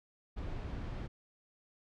brown noise, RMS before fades -40 dBFS, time 0.36-1.08 s, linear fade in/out 20 ms, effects low-pass 4000 Hz 12 dB/octave

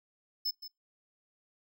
square tone with echo, 5240 Hz, E8, 11 cents flat, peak -30 dBFS, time 0.45-0.51 s, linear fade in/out 10 ms, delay 170 ms, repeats 1, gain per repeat -12 dB, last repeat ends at 0.68 s, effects noise-tail reverb RT60 0.2 s tail -24 dB re dry

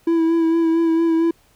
triangle tone with vibrato, 329.6 Hz, E4, in tune, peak -12 dBFS, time 0.07-1.31 s, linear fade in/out 5 ms, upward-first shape sine, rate 4.4 Hz, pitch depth 25 cents each way, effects pink hiss -57 dBFS RMS until 1.55 s

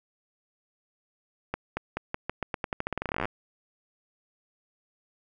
accelerating click train, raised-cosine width 0.5 ms, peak -14 dBFS, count 26, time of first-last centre 1.54-3.255 s, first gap 230 ms, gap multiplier 0.87, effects none

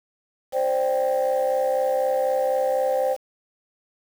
sine chord, C suspended second, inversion none, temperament equal, 523.3 / 587.3 / 784 Hz, C5 / D5 / G5, 0 / 0 / 0 cents, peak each -20 / -25 / -25 dBFS, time 0.52-3.17 s, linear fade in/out 50 ms, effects tanh soft clip ceiling -14 dBFS + 7-bit

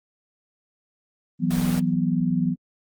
sine chord, E suspended second, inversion none, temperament equal, 164.81 / 185 / 246.9 Hz, E3 / F#3 / B3, 0 / 0 / 0 cents, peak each -24 dBFS, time 1.39-2.56 s, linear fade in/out 50 ms
pink noise, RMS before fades -32 dBFS, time 1.5-1.8 s, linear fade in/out 10 ms
effects Opus 24 kbps

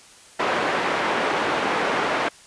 pink band-pass noise, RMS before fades -23 dBFS, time 0.39-2.29 s, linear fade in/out 10 ms, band 400 to 2100 Hz, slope 12 dB/octave, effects white hiss -48 dBFS RMS until 2.46 s + resampled to 22050 Hz

